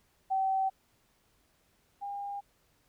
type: tone pair in turn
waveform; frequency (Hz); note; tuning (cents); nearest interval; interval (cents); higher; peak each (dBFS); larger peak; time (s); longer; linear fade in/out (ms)
sine; 768 / 805.3; G5 / G5; -36 / +46; minor second; 82; second; -26 / -35; first; 0.3-0.7 / 2.01-2.41; neither; 20
effects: pink hiss -70 dBFS RMS until 2.88 s